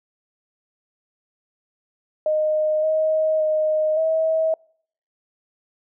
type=tone with pitch steps; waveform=sine; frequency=617 / 628 / 620 / 641 Hz; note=D#5 / D#5 / D#5 / E5; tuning=-15 / +16 / -6 / -49 cents; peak=-17 dBFS; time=2.26-4.54 s; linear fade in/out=2 ms; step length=570 ms; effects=noise-tail reverb RT60 0.6 s tail -26 dB re dry